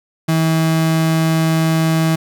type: tone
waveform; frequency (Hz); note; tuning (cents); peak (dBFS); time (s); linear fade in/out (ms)
35% pulse; 161.3; E3; -37; -11; 0.28-2.16; 10
effects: none